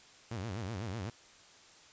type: tone with vibrato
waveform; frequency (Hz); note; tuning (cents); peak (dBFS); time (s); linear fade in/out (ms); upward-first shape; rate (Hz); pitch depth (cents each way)
sawtooth; 103.83; G#2; 0; -33; 0.31-1.1; 5; sine; 8; 240
effects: white hiss -58 dBFS RMS until 1.92 s + resampled to 16000 Hz